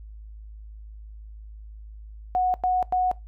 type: tone bursts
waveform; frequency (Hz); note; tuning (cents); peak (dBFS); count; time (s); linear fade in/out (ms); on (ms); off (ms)
sine; 734; F#5; -14; -19; 3; 2.35-3.114; 0; 190; 97
effects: noise-tail reverb RT60 0.2 s tail -21 dB re dry + added 53 Hz sine -39 dBFS peak until 3.27 s